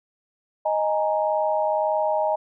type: chord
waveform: sine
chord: D# suspended fourth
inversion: none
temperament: equal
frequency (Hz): 622.3 / 830.6 / 932.3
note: D#5 / G#5 / A#5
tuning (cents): 0 / 0 / 0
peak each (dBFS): -22 / -25 / -27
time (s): 0.65-2.36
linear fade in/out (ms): 10
effects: none